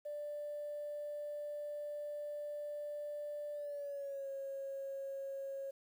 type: tone with pitch glide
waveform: sine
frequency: 589 to 546.4 Hz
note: D5 to C#5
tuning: +5 to -25 cents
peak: -39 dBFS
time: 0.05-5.71 s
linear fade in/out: 10 ms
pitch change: -130 cents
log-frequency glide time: 3.53-4.28 s
effects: tanh soft clip ceiling -36 dBFS + 11-bit